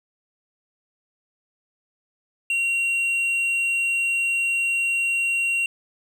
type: tone with hard clipping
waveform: triangle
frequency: 2750 Hz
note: F7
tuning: 27 cents flat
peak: -21 dBFS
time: 2.5-5.66 s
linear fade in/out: 2 ms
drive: 7 dB
effects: none